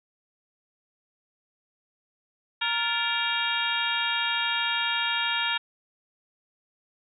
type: harmonic tone with a mistuned harmonic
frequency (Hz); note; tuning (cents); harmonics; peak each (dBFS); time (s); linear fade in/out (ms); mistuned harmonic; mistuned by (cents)
466.2; A#4; 0; 2 / 3 / 4 / 5 / 6 / 7 / 8; -32 / -32 / -32 / -32 / -32 / -32 / -32; 2.61-5.58; 10; 4; -120
effects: none